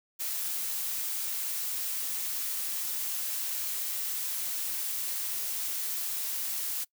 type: noise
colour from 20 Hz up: blue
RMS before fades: -33 dBFS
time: 0.19-6.85 s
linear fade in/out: 20 ms
effects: noise-tail reverb RT60 0.1 s tail -23 dB re dry